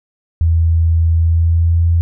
sine tone with pitch glide, 82.41 to 84.29 Hz, E2 to E2, 0 to +39 cents, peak -9 dBFS, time 0.41-2.01 s, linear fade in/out 0 ms, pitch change +39 cents, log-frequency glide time 1.16-1.87 s, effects none

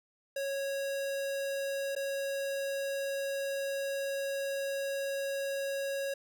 square tone with dropouts, 551 Hz, C#5, 11 cents flat, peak -33 dBFS, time 0.36-6.14 s, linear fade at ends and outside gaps 5 ms, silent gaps 1.952-1.962 s, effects none

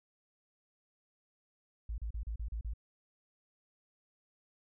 sine tone bursts, 55 Hz, A1, in tune, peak -35 dBFS, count 7, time 1.89-2.737 s, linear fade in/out 5 ms, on 91 ms, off 35 ms, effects none

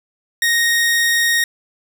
sawtooth tone, 1864.7 Hz, A#6, in tune, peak -10 dBFS, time 0.42-1.44 s, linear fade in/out 2 ms, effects none

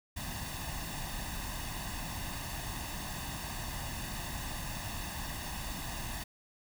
pink noise with comb filter, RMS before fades -39 dBFS, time 0.16-6.24 s, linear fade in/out 10 ms, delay 1.1 ms, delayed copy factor +0.7, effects none

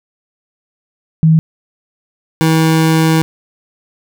sine / 25% pulse tone pair in turn, 159.7 / 160.48 Hz, D#3 / E3, +45 / -46 cents, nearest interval unison, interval 9 cents, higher second, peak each -5 dBFS, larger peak neither, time 1.23-1.39 / 2.41-3.22 s, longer second, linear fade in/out 0 ms, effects none

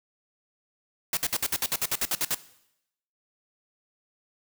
white noise bursts, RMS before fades -26 dBFS, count 13, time 1.13-2.347 s, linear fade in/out 2 ms, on 41 ms, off 57 ms, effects noise-tail reverb RT60 0.8 s tail -17 dB re dry

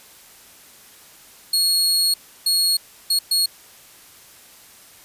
sawtooth tone bursts at uneven times, 4318 Hz, C#8, 46 cents flat, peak -13 dBFS, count 4, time 1.53-2.14 / 2.46-2.77 / 3.1-3.19 / 3.31-3.46 s, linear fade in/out 5 ms, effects white hiss -47 dBFS RMS until 5.04 s + resampled to 32000 Hz

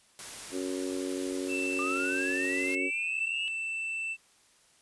white noise, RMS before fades -42 dBFS, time 0.19-2.75 s, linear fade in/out 0 ms
harmonic tone, 92.5 Hz, F#2, in tune, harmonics 3 / 4 / 5 / 6, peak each -34 / -35 / -41 / -42 dBFS, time 0.51-2.91 s, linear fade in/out 50 ms
triangle tone, 2663 Hz, E7, 17 cents sharp, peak -30 dBFS, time 1.48-4.17 s, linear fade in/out 50 ms
sine linear sweep, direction up, 1177 to 2920 Hz, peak -33 dBFS, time 1.79-3.48 s, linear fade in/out 0 ms
effects white hiss -63 dBFS RMS until 4.81 s + resampled to 24000 Hz

